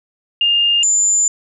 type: tone pair in turn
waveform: sine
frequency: 2817 / 7098 Hz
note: F7 / A8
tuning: +14 / +14 cents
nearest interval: octave + major third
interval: 1600 cents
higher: second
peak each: -11 dBFS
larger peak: neither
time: 0.41-0.83 / 0.83-1.28 s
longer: second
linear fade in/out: 2 ms
effects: none